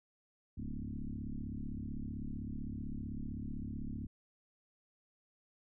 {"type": "tone with frequency modulation", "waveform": "sine", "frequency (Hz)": 105.5, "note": "G#2", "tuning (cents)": 28, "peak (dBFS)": -38, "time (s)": [0.57, 4.07], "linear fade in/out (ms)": 10, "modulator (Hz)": 35.7, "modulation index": 4.6, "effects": []}